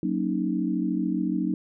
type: chord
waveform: sine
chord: D# minor seventh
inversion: first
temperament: equal with one note detuned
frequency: 185 / 231.5 / 277.2 / 311.1 Hz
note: F#3 / A#3 / C#4 / D#4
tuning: 0 / -12 / 0 / 0 cents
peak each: -28 / -30 / -30 / -28 dBFS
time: 0.03-1.54 s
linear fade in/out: 2 ms
effects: none